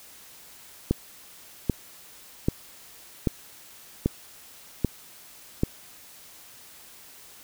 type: click train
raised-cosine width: 3 ms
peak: -8 dBFS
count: 7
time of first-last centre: 0.91-5.634 s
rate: 1.27 Hz
effects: white hiss -49 dBFS RMS until 7.43 s